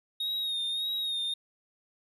triangle tone with vibrato, 3729 Hz, A#7, in tune, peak -28 dBFS, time 0.2-1.34 s, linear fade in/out 5 ms, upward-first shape sine, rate 1.7 Hz, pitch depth 47 cents each way, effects none

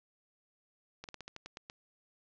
slowing click train, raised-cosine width 0.2 ms, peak -27 dBFS, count 9, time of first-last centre 1.04-1.699 s, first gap 48 ms, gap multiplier 1.15, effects resampled to 16000 Hz + 10-bit

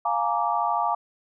sine chord, Bb dominant seventh, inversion second, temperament just, 699.2 / 839.1 / 932.3 / 1165.4 Hz, F5 / Ab5 / Bb5 / D6, +2 / +18 / 0 / -14 cents, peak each -27 dBFS, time 0.05-0.95 s, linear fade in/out 5 ms, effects none

